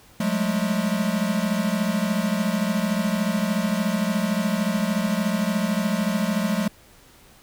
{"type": "tone cluster", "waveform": "square", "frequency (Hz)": [180.3, 203.8, 217.4], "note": ["F#3", "G#3", "A3"], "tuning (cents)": [-45, -32, -21], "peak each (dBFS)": [-27, -26, -26], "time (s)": [0.2, 6.68], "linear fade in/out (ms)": 5, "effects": ["pink hiss -52 dBFS RMS until 7.42 s"]}